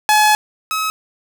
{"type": "tone pair in turn", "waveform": "sawtooth", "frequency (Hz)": [850, 1281.4], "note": ["G#5", "E6"], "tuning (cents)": [40, -49], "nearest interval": "perfect fifth", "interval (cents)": 711, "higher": "second", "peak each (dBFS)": [-6, -14], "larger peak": "first", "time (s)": [[0.09, 0.35], [0.71, 0.9]], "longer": "first", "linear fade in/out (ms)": 0, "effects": []}